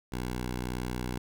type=tone; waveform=10% pulse; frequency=61.74 Hz; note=B1; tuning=in tune; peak=-24 dBFS; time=0.12-1.18 s; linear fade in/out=5 ms; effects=none